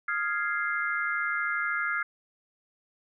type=chord; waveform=sine; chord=F minor seventh; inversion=third; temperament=equal; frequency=1244.5 / 1396.9 / 1661.2 / 2093 Hz; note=Eb6 / F6 / Ab6 / C7; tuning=0 / 0 / 0 / 0 cents; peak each=-35 / -30 / -32 / -33 dBFS; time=0.08-2.03 s; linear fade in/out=5 ms; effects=none